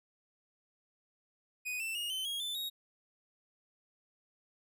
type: tone with pitch steps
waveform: 45% pulse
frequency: 2489 / 2668 / 2859 / 3064 / 3284 / 3520 / 3773 Hz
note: D#7 / E7 / F7 / G7 / G#7 / A7 / A#7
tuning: 0 / +20 / +40 / -40 / -20 / 0 / +20 cents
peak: -35 dBFS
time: 1.65-2.7 s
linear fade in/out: 20 ms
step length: 150 ms
effects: none